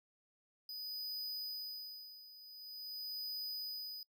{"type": "tone with tremolo", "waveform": "square", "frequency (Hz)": 4978, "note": "D#8", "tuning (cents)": 0, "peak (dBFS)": -40, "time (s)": [0.69, 4.03], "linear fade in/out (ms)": 2, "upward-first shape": "sine", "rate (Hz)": 0.46, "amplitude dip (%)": 80, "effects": ["noise-tail reverb RT60 0.1 s tail -25 dB re dry"]}